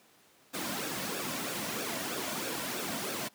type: noise with flanger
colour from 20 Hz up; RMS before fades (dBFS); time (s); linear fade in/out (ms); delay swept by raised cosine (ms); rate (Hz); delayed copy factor
pink; -35; 0.53-3.29; 20; 0.97 to 2.47; 3.1; -0.55
effects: pink hiss -62 dBFS RMS until 3.34 s + high-pass 200 Hz 12 dB/octave